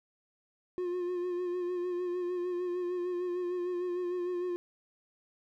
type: tone with vibrato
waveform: triangle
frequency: 356.8 Hz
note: F4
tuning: 37 cents sharp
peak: -29 dBFS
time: 0.78-4.56 s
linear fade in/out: 0 ms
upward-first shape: sine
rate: 6.6 Hz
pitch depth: 34 cents each way
effects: none